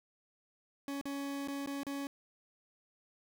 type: tone with dropouts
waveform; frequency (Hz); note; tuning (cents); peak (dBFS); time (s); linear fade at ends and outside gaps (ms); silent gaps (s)
40% pulse; 279.4; C#4; +14; -36; 0.88-2.07; 1; 1.013-1.055 / 1.475-1.483 / 1.661-1.673 / 1.833-1.867
effects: none